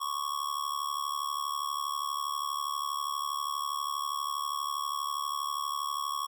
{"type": "tone with amplitude modulation", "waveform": "square", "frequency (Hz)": 1108.7, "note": "C#6", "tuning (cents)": 0, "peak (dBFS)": -28, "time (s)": [0, 6.27], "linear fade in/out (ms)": 20, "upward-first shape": "sine", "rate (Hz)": 72.4, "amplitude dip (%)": 85, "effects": []}